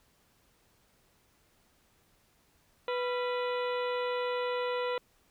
harmonic tone with a mistuned harmonic, 493.9 Hz, B4, in tune, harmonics 1 / 2 / 3 / 4 / 5 / 6 / 7 / 8, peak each -31 / -37 / -41 / -43 / -45 / -47 / -48 / -49 dBFS, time 2.88-4.98 s, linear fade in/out 2 ms, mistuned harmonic 3, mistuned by -130 cents, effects pink hiss -68 dBFS RMS until 5.3 s

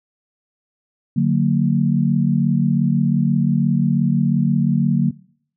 sine chord, D augmented, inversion none, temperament just, 146.83 / 183.54 / 229.4 Hz, D3 / F#3 / A#3, 0 / -14 / -28 cents, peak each -18 dBFS, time 1.16-5.11 s, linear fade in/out 10 ms, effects noise-tail reverb RT60 0.6 s tail -22 dB re dry

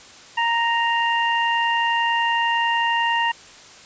harmonic tone, 931 Hz, A#5, 2 cents flat, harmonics 1 / 2 / 3, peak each -20 / -23 / -25 dBFS, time 0.37-3.32 s, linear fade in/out 10 ms, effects white hiss -44 dBFS RMS until 3.85 s + resampled to 16000 Hz

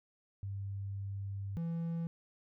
sine / triangle tone pair in turn, 98.8 / 167.03 Hz, G2 / E3, +14 / +23 cents, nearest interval major sixth, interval 909 cents, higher second, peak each -37 / -32 dBFS, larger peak second, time 0.43-1.57 / 1.57-2.07 s, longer first, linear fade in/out 0 ms, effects none

